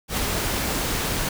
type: noise with ADSR envelope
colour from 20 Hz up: pink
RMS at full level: -23 dBFS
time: 0.08-1.29 s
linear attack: 94 ms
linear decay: 7 ms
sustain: -2 dB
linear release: 4 ms
effects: none